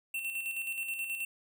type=tone with tremolo; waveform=square; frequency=2700 Hz; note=E7; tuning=41 cents sharp; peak=-33 dBFS; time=0.14-1.25 s; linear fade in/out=5 ms; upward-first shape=square; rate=9.4 Hz; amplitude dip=45%; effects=12-bit